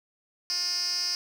10% pulse tone with band-pass filter, 356.4 Hz, F4, 35 cents sharp, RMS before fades -29 dBFS, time 0.5-1.15 s, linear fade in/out 0 ms, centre 5100 Hz, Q 9.6, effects 8-bit

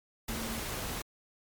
sine tone in noise, 226.3 Hz, A3, 49 cents sharp, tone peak -39 dBFS, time 0.29-0.6 s, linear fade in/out 5 ms, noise pink, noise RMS -37 dBFS, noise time 0.28-1.02 s, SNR -5 dB, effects MP3 96 kbps

